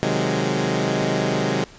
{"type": "chord", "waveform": "15% pulse", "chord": "Ab dominant seventh", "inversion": "first", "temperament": "equal", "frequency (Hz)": [130.81, 155.56, 185, 207.7], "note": ["C3", "Eb3", "Gb3", "Ab3"], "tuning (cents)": [0, 0, 0, 0], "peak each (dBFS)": -19, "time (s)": [0.03, 1.64], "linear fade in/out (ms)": 0, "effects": ["pink hiss -46 dBFS RMS until 1.78 s", "resampled to 16000 Hz"]}